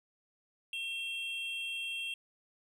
triangle tone pair together, 2713 / 3224 Hz, E7 / G7, +49 / +48 cents, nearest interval minor third, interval 299 cents, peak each -36 / -38 dBFS, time 0.73-2.14 s, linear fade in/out 2 ms, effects none

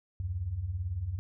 sine beating tone pair, 74.6 / 92.6 Hz, D2 / F#2, +28 / +2 cents, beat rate 18 Hz, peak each -38 / -32 dBFS, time 0.2-1.19 s, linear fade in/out 0 ms, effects none

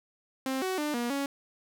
sawtooth tone with pitch steps, 264.3 / 374.6 / 298.5 / 239.1 / 278.8 Hz, C4 / F#4 / D4 / A#3 / C#4, +18 / +21 / +28 / +44 / +10 cents, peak -25 dBFS, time 0.46-1.26 s, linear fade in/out 2 ms, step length 160 ms, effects none

